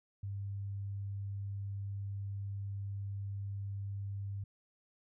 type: tone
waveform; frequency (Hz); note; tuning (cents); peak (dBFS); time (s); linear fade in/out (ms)
sine; 99.5; G2; +26; -37; 0.23-4.44; 5
effects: none